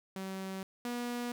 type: tone pair in turn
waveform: sawtooth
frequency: 191 / 241.7 Hz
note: G3 / B3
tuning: -45 / -37 cents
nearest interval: major third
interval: 408 cents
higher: second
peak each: -34 / -31 dBFS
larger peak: second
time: 0.16-0.63 / 0.85-1.32 s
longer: neither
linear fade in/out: 2 ms
effects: none